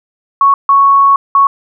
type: tone bursts at uneven times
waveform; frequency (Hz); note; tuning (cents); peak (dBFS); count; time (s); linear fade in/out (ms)
sine; 1108.7; C#6; 0; -4; 3; 0.41-0.54 / 0.69-1.16 / 1.35-1.47; 2
effects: none